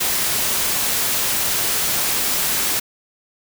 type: noise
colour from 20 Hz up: white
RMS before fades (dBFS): -20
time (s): 0-2.8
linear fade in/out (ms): 10
effects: none